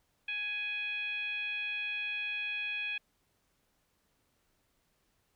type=tone with frequency modulation; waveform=sine; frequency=2500 Hz; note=D#7; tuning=8 cents sharp; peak=-33 dBFS; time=0.28-2.98 s; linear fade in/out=5 ms; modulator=835 Hz; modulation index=0.66; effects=pink hiss -75 dBFS RMS until 5.35 s